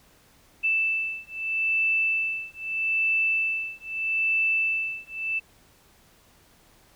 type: beating tone pair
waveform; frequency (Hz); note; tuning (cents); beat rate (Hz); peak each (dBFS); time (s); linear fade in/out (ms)
sine; 2645 / 2645.79; E7 / E7; +5 / +6; 0.79; -26; 0.63-5.4; 20
effects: pink hiss -58 dBFS RMS until 6.95 s